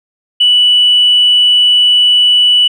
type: tone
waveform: sine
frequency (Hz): 2960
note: F#7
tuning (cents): 0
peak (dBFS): -4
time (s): 0.4-2.68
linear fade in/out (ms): 10
effects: tanh soft clip ceiling 0 dBFS